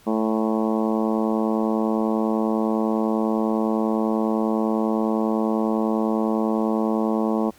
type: harmonic tone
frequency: 110 Hz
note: A2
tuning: in tune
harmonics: 2 / 3 / 4 / 5 / 6 / 7 / 8 / 9 / 10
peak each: -22 / -26 / -28 / -30 / -32 / -33 / -34 / -35 / -36 dBFS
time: 0.06-7.51 s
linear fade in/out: 20 ms
effects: pink hiss -53 dBFS RMS until 7.58 s